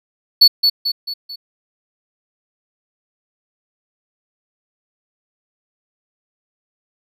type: tone with echo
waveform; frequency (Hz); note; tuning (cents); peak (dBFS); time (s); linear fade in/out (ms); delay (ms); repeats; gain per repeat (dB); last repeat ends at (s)
triangle; 4435; C#8; 0; -3; 0.41-0.48; 10; 220; 4; -6; 1.36
effects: none